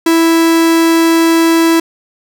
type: tone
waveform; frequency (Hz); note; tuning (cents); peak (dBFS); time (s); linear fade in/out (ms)
45% pulse; 329.6; E4; 0; -7; 0.06-1.8; 5
effects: none